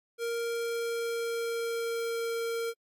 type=tone with pitch glide; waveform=square; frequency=466.2 to 461.4 Hz; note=A#4 to A#4; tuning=0 to -18 cents; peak=-31 dBFS; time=0.18-2.74 s; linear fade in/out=50 ms; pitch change=-18 cents; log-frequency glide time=0.42-2.34 s; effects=AAC 64 kbps